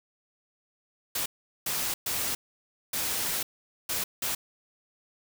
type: noise bursts at uneven times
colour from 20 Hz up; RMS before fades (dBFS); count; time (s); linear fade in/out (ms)
white; -30; 6; 1.15-1.26 / 1.66-1.94 / 2.06-2.35 / 2.93-3.43 / 3.89-4.04 / 4.22-4.35; 5
effects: none